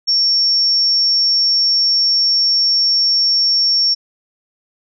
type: tone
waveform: sine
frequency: 5480 Hz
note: F8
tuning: 34 cents flat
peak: -11 dBFS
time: 0.07-3.95 s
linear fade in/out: 20 ms
effects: none